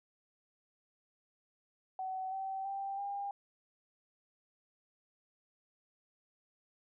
sine tone with pitch steps, 755 / 770.4 / 786.2 / 802.2 Hz, F#5 / G5 / G5 / G5, +35 / -30 / +5 / +40 cents, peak -36 dBFS, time 1.99-3.31 s, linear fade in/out 2 ms, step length 330 ms, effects none

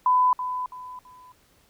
sine tone with echo, 1003 Hz, B5, 26 cents sharp, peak -16 dBFS, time 0.06-0.33 s, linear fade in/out 2 ms, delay 330 ms, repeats 3, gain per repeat -10 dB, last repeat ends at 1.32 s, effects pink hiss -61 dBFS RMS until 1.69 s

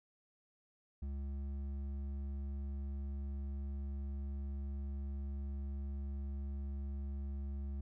triangle tone with hard clipping, 69.3 Hz, C#2, in tune, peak -40 dBFS, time 1.02-7.81 s, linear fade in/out 5 ms, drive 11 dB, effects none

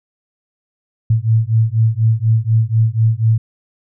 sine beating tone pair, 110 / 114.1 Hz, A2 / A#2, 0 / -37 cents, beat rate 4.1 Hz, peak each -14 dBFS, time 1.1-3.38 s, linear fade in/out 5 ms, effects none

